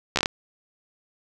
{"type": "slowing click train", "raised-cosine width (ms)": 0.2, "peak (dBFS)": -4, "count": 6, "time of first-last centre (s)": [0.16, 0.259], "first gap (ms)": 13, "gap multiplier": 1.21, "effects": []}